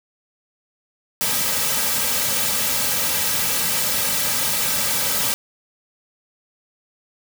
white noise with comb filter, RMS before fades -21 dBFS, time 1.21-5.34 s, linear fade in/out 0 ms, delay 2.8 ms, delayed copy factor -0.85, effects none

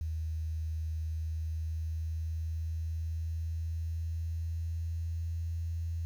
sine tone with pitch glide, 79.5 to 83.07 Hz, D#2 to E2, +38 to +14 cents, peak -32 dBFS, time 0.01-6.05 s, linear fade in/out 0 ms, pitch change +76 cents, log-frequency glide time 1.02-5.41 s, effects 10-bit

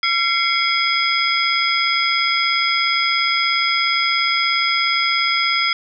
sine tone cluster, 1360 / 2091 / 2228 / 3325 / 5010 Hz, F6 / C7 / C#7 / G#7 / D#8, -46 / -2 / +8 / +1 / +11 cents, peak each -22 dBFS, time 0.03-5.73 s, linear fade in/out 2 ms, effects none

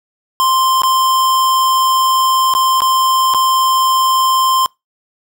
square tone with dropouts, 1046.5 Hz, C6, in tune, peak -11 dBFS, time 0.4-4.66 s, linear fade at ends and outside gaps 0 ms, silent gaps 0.819-0.834 / 2.538-2.55 / 2.805-2.819 / 3.338-3.346 s, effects noise-tail reverb RT60 0.2 s tail -26 dB re dry

